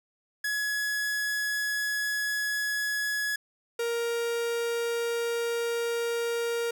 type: tone pair in turn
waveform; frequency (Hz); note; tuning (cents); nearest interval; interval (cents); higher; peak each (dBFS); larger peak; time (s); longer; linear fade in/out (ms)
45% pulse; 1687 / 468; G#6 / A#4; +27 / +7; octave + minor seventh; 2220; first; -27 / -27; neither; 0.44-3.36 / 3.79-6.71; neither; 5
effects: none